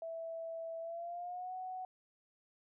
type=tone with pitch glide; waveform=sine; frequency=658 to 742.9 Hz; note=E5 to F#5; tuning=-3 to +7 cents; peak=-40 dBFS; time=0.02-1.85 s; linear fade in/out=2 ms; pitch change=+210 cents; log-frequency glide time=0.8-1.54 s; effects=none